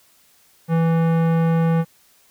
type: tone with tanh clipping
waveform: sine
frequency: 164.81 Hz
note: E3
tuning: in tune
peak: -17 dBFS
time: 0.68-1.85 s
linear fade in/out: 50 ms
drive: 18 dB
effects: white hiss -56 dBFS RMS until 2.3 s